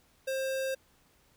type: tone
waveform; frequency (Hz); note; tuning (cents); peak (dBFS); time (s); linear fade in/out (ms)
square; 531; C5; +25; -31; 0.27-0.75; 10
effects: pink hiss -66 dBFS RMS until 1.36 s